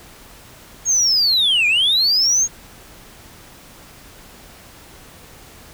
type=linear two-way sweep; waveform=sine; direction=down then up; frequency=6645 to 2367 to 6645 Hz; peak=-11 dBFS; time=0.85-2.48 s; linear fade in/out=50 ms; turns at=1.67 s; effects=tanh soft clip ceiling -11 dBFS + pink hiss -43 dBFS RMS until 5.73 s